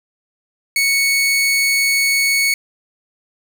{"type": "tone", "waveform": "sawtooth", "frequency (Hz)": 2217, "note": "C#7", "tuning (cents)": 0, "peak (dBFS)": -10, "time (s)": [0.76, 2.54], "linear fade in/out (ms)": 2, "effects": []}